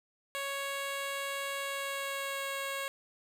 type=tone with pitch glide; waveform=10% pulse; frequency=554.4 to 549.3 Hz; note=C#5 to C#5; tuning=0 to -16 cents; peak=-26 dBFS; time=0.35-2.88 s; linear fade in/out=0 ms; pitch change=-16 cents; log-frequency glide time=1.58-2.56 s; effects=none